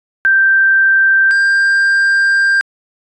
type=tone pair in turn; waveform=sine / triangle; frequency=1568 / 1589.9 Hz; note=G6 / G6; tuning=0 / +24 cents; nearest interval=unison; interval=24 cents; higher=second; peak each=-7 dBFS; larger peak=neither; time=0.25-1.31 / 1.31-2.61 s; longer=second; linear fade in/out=0 ms; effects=resampled to 22050 Hz